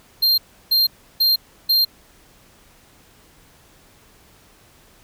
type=tone bursts; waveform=square; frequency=4188 Hz; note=C8; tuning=1 cent sharp; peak=-14 dBFS; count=4; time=0.22-1.85 s; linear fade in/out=10 ms; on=160 ms; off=330 ms; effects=pink hiss -52 dBFS RMS until 5.03 s